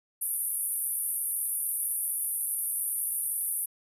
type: band-pass noise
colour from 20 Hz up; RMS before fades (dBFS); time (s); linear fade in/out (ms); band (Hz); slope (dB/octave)
pink; -31; 0.21-3.66; 10; 9400 to 13000; 96
effects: resampled to 32000 Hz